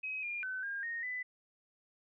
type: tone with pitch steps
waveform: sine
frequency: 2538 / 2410 / 1518 / 1613 / 1857 / 1999 Hz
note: D#7 / D7 / F#6 / G6 / A#6 / B6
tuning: +34 / +44 / +44 / +49 / -7 / +20 cents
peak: -36 dBFS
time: 0.03-1.23 s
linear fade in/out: 10 ms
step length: 200 ms
effects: none